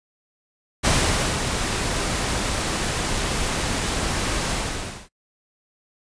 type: noise with ADSR envelope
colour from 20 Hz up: pink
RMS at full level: -18 dBFS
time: 0.83-5.09 s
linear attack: 25 ms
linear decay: 510 ms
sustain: -6 dB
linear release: 570 ms
effects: noise-tail reverb RT60 0.1 s tail -22 dB re dry + resampled to 22050 Hz